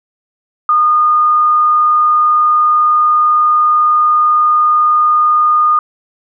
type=tone; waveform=sine; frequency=1223 Hz; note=D#6; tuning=30 cents flat; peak=-7 dBFS; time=0.69-5.79 s; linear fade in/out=2 ms; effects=none